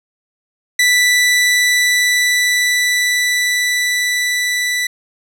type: tone with level ramp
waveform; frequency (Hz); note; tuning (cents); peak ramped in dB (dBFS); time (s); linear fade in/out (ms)
sawtooth; 1975.5; B6; 0; -6 to -12; 0.79-4.87; 5
effects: low-pass 12000 Hz 12 dB/octave